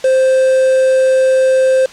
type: tone with quantisation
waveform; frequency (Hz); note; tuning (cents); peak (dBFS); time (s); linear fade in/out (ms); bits
triangle; 523; C5; -1; -6; 0.04-1.86; 5; 4
effects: white hiss -36 dBFS RMS until 1.92 s + low-pass 6000 Hz 12 dB/octave

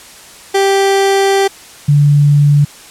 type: tone pair in turn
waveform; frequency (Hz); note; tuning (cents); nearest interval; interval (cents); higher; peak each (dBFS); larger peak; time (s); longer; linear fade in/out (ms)
30% pulse / sine; 392 / 145.15; G4 / D3; 0 / -20; octave + perfect fourth; 1720; first; -6 / -5; second; 0.54-1.48 / 1.88-2.65; first; 10
effects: white hiss -36 dBFS RMS until 2.9 s + low-pass 10000 Hz 12 dB/octave

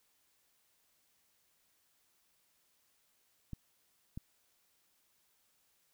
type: clicks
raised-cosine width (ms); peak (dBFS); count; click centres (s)
5; -29; 2; 3.533 / 4.175
effects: white hiss -74 dBFS RMS until 5.93 s

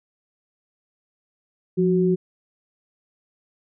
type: tone pair together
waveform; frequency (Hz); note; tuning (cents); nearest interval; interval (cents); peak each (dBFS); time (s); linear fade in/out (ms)
sine; 176.8 / 370; F3 / F#4; +22 / 0; octave + minor second; 1278; -19; 1.77-2.16; 20
effects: none

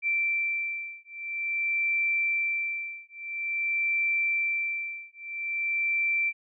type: beating tone pair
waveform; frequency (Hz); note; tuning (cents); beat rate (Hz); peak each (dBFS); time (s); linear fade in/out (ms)
sine; 2344 / 2344.49; D7 / D7; -4 / -4; 0.49; -29; 0.02-6.33; 50
effects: none

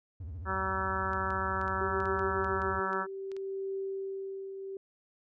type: tone with vibrato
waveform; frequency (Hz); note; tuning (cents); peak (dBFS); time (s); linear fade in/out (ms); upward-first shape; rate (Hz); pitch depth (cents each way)
triangle; 83.2; E2; +17; -36; 0.2-2.8; 5; sine; 14; 270
type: harmonic tone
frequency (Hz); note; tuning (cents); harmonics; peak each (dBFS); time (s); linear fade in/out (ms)
190.5; G3; -49; 1 / 2 / 3 / 4 / 5 / 6 / 7 / 8 / 9; -42 / -40 / -42 / -43 / -37 / -39 / -34 / -40 / -40; 0.45-3.07; 50
type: clicks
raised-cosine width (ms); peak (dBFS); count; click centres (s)
0.2; -34; 12; 1.133 / 1.305 / 1.614 / 1.68 / 2.003 / 2.056 / 2.193 / 2.445 / 2.619 / 2.931 / 3.317 / 3.366
type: tone with tremolo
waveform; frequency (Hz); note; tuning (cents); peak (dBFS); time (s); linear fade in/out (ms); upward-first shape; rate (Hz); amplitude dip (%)
sine; 388.1; G4; -17; -32; 1.81-4.77; 2; triangle; 0.64; 55
effects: none

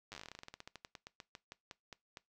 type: slowing click train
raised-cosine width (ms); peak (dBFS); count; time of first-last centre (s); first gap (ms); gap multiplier
0.2; -30; 29; 0.12-2.172; 9; 1.13
effects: noise-tail reverb RT60 0.2 s tail -21 dB re dry

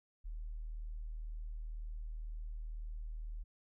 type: tone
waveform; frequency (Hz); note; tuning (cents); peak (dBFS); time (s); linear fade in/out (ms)
sine; 39; D#1; +5; -40; 0.24-3.44; 20
effects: none

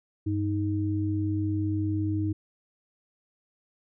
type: tone pair together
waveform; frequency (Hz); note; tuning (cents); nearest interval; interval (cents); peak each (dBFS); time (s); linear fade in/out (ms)
sine; 98.5 / 312.7; G2 / D#4; +9 / +9; octave + minor sixth; 2000; -27 / -28; 0.26-2.33; 10
effects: none

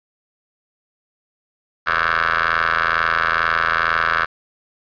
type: ring-modulated tone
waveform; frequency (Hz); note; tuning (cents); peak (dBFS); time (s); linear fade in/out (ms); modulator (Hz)
15% pulse; 82.2; E2; -4; -7; 1.86-4.26; 20; 1410
effects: resampled to 11025 Hz + 8-bit

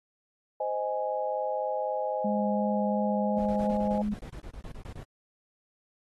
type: chord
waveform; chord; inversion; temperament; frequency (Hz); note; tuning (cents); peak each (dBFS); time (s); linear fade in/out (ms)
sine; Ab major; first; just; 519.1 / 623 / 830.6; C5 / Eb5 / Ab5; -14 / +2 / 0; -32; 0.6-4.02; 5
type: tone with vibrato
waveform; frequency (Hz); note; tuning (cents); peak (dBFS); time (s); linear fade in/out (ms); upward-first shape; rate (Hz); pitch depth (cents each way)
sine; 207.7; G#3; 0; -27; 2.24-4.14; 10; sine; 2.9; 10
type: noise bursts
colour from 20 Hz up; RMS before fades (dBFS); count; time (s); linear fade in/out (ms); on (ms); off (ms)
brown; -41; 16; 3.38-5.032; 2; 77; 28
effects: AAC 32 kbps

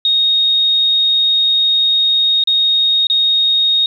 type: tone with dropouts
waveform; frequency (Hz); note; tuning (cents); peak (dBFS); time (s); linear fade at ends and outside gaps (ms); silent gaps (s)
sine; 3729; A#7; 0; -10; 0.05-3.86; 2; 2.438-2.473 / 3.07-3.099
effects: 8-bit

